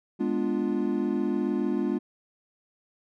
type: chord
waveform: triangle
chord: G# diminished seventh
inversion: none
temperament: equal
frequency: 207.7 / 246.9 / 293.7 / 349.2 Hz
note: G#3 / B3 / D4 / F4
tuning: 0 / 0 / 0 / 0 cents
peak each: -28 dBFS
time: 0.19-1.99 s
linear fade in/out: 20 ms
effects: none